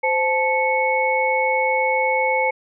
sine tone cluster, 518 / 874 / 2206 Hz, C5 / A5 / C#7, -17 / -12 / -9 cents, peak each -21 dBFS, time 0.03-2.51 s, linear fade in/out 10 ms, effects none

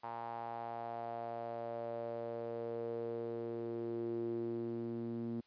sawtooth tone with band-pass filter sweep, 116.5 Hz, A#2, 1 cent flat, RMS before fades -41 dBFS, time 0.03-5.41 s, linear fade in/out 10 ms, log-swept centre 890 to 270 Hz, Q 5, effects white hiss -71 dBFS RMS until 5.46 s + resampled to 11025 Hz

